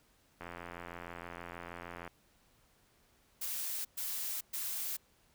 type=click train; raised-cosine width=0.5 ms; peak=-29 dBFS; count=145; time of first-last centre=0.41-2.077 s; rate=86.4 Hz
type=noise bursts; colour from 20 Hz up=blue; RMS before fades=-38 dBFS; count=3; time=3.41-4.97 s; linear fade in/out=10 ms; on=440 ms; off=120 ms
effects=pink hiss -69 dBFS RMS until 5.34 s